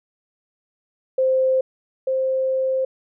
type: tone pair in turn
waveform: sine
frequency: 522 / 525 Hz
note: C5 / C5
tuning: -4 / +6 cents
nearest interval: unison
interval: 10 cents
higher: second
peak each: -15 / -18 dBFS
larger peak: first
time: 1.18-1.61 / 2.07-2.85 s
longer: second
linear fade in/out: 5 ms
effects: none